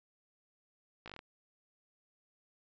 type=slowing click train; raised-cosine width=0.3 ms; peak=-30 dBFS; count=7; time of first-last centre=1.06-1.191 s; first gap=17 ms; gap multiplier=1.1; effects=resampled to 16000 Hz